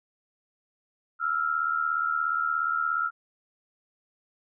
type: tone pair together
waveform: sine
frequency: 1322 / 1399 Hz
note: E6 / F6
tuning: +5 / +3 cents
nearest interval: minor second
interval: 98 cents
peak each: -27 dBFS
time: 1.19-3.11 s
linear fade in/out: 50 ms
effects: none